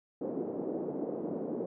white band-pass noise, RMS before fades -36 dBFS, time 0.21-1.66 s, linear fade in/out 5 ms, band 200 to 490 Hz, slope 24 dB/octave, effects none

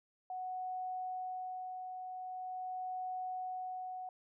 sine tone with tremolo, 740 Hz, F#5, in tune, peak -37 dBFS, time 0.3-4.09 s, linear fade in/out 2 ms, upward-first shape sine, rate 0.44 Hz, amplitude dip 40%, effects none

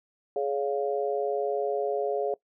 harmonic tone, 140.1 Hz, C#3, 19 cents sharp, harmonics 3 / 4 / 5, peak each -28 / -30 / -32 dBFS, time 0.36-2.34 s, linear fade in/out 2 ms, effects noise-tail reverb RT60 0.1 s tail -21 dB re dry

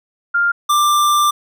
sine / square tone pair in turn, 1400 / 1183.7 Hz, F6 / D6, +4 / +13 cents, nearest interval minor third, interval 291 cents, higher first, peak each -12 dBFS, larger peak neither, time 0.34-0.52 / 0.69-1.31 s, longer second, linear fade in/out 10 ms, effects none

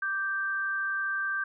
sine tone pair together, 1174.7 / 1568 Hz, D6 / G6, 0 / 0 cents, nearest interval perfect fourth, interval 500 cents, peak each -36 / -28 dBFS, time 0.02-1.44 s, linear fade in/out 5 ms, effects none

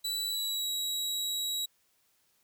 sawtooth tone with pitch glide, 3951 to 3867 Hz, B7 to B7, 0 to -37 cents, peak -28 dBFS, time 0.04-1.66 s, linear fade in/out 10 ms, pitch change -37 cents, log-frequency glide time 0.27-0.7 s, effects white hiss -71 dBFS RMS until 2.43 s

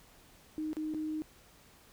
sine tone with dropouts, 310 Hz, D#4, 6 cents flat, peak -33 dBFS, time 0.58-1.22 s, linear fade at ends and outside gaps 0 ms, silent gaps 0.731-0.768 / 0.938-0.946 s, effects pink hiss -60 dBFS RMS until 1.92 s

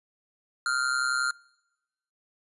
square tone with amplitude modulation, 1396.9 Hz, F6, in tune, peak -22 dBFS, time 0.66-1.31 s, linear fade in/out 2 ms, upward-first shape sine, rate 131 Hz, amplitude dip 75%, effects noise-tail reverb RT60 1.0 s tail -25 dB re dry + resampled to 24000 Hz

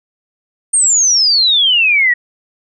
sine exponential sweep, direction down, 8870 to 1883 Hz, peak -8 dBFS, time 0.73-2.14 s, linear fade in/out 10 ms, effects none

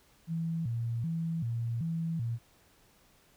sine tone with vibrato, 138.59 Hz, C#3, in tune, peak -30 dBFS, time 0.27-2.39 s, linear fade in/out 50 ms, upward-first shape square, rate 1.3 Hz, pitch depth 300 cents each way, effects pink hiss -64 dBFS RMS until 3.36 s

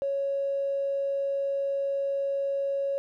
triangle tone with tanh clipping, 554 Hz, C#5, 1 cent flat, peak -25 dBFS, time 0.02-2.98 s, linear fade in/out 0 ms, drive 2 dB, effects none

